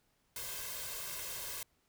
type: noise with comb filter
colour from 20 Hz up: white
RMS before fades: -42 dBFS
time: 0.36-1.63 s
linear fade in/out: 2 ms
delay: 1.9 ms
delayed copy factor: +0.7
effects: pink hiss -75 dBFS RMS until 1.88 s